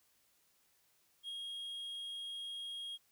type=tone with ADSR envelope; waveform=triangle; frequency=3267 Hz; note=G#7; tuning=29 cents flat; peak=-38 dBFS; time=1.23-2.98 s; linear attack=58 ms; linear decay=5 ms; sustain=-2 dB; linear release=34 ms; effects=white hiss -73 dBFS RMS until 3.11 s